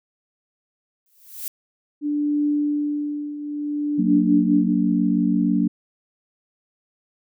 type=noise with exponential growth; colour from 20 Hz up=violet; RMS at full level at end=-27 dBFS; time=1.06-1.48 s; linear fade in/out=1 ms; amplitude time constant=91 ms
type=tone with tremolo; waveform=sine; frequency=294 Hz; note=D4; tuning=2 cents sharp; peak=-17 dBFS; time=2.01-4.74 s; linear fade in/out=50 ms; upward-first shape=triangle; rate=0.55 Hz; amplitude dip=75%
type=chord; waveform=sine; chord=Gb augmented; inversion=none; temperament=just; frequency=185 / 231.2 / 289.1 Hz; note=Gb3 / Bb3 / D4; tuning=0 / -14 / -27 cents; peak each=-21 dBFS; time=3.98-5.68 s; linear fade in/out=10 ms
effects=none